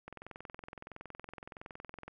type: click train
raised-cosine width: 0.5 ms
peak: -30 dBFS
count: 44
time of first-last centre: 0.08-2.08 s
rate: 21.5 Hz
effects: none